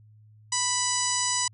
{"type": "harmonic tone", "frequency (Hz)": 987.8, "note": "B5", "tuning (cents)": 0, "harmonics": [1, 2, 3, 4, 5, 6, 7, 8, 9], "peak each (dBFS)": [-31, -35, -36, -36, -32, -31, -33, -30, -36], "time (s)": [0.52, 1.48], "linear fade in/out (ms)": 5, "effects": ["added 107 Hz sine -51 dBFS peak until 1.53 s"]}